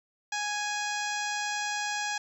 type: harmonic tone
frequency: 830.6 Hz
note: G#5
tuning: in tune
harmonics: 1 / 2 / 3 / 4 / 5 / 6 / 7 / 8 / 9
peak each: -34 / -34 / -38 / -41 / -43 / -42 / -41 / -43 / -44 dBFS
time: 0.32-2.18 s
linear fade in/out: 5 ms
effects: 10-bit